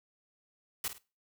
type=noise with echo; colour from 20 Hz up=white; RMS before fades=-34 dBFS; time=0.84-0.88 s; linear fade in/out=2 ms; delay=51 ms; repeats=2; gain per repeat=-10 dB; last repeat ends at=0.982 s; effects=noise-tail reverb RT60 0.3 s tail -19 dB re dry